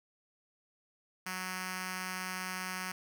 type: tone with notch filter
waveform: 5% pulse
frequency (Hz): 185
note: F#3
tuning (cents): 0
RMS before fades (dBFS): -39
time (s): 1.26-2.92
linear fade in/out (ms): 5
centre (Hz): 470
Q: 0.5
effects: none